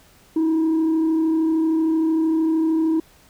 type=tone with frequency modulation; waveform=sine; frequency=320.9 Hz; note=E4; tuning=46 cents flat; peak=-14 dBFS; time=0.36-3 s; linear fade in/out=5 ms; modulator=33.1 Hz; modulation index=0.25; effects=tanh soft clip ceiling -15 dBFS + pink hiss -53 dBFS RMS until 3.29 s